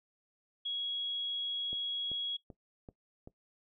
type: tone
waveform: sine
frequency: 3322 Hz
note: G#7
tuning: in tune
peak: -33 dBFS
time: 0.65-2.37 s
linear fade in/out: 10 ms
type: click train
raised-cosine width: 2 ms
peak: -34 dBFS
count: 5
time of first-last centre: 1.73-3.274 s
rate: 2.59 Hz
effects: noise-tail reverb RT60 0.1 s tail -17 dB re dry